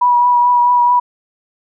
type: tone with vibrato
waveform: sine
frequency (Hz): 973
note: B5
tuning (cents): -26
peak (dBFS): -8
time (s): 0.01-1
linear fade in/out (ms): 10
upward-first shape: triangle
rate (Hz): 4.6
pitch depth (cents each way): 22
effects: none